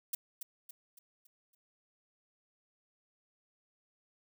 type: noise with echo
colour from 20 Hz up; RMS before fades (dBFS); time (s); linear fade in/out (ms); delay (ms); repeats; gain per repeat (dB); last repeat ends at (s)
violet; -34; 0.13-0.15; 5; 280; 5; -7; 1.55
effects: none